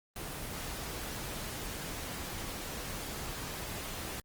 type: noise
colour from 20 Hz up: pink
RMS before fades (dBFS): -40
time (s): 0.16-4.2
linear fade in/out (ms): 2
effects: Opus 24 kbps